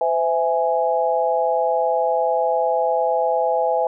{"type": "chord", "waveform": "sine", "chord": "C augmented", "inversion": "none", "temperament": "equal with one note detuned", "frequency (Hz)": [510.7, 659.3, 830.6], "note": ["C5", "E5", "G#5"], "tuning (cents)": [-42, 0, 0], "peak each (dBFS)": -21, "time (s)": [0.01, 3.87], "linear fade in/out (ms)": 2, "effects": []}